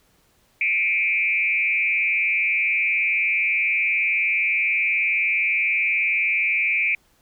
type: tone with frequency modulation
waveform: sine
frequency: 2349 Hz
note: D7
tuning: in tune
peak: -18 dBFS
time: 0.61-6.95 s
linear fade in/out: 2 ms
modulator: 179 Hz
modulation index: 0.93
effects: pink hiss -61 dBFS RMS until 7.21 s